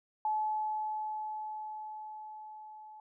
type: tone with level ramp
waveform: sine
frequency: 859 Hz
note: A5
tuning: 42 cents flat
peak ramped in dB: -28 to -48 dBFS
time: 0.25-3 s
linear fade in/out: 2 ms
effects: none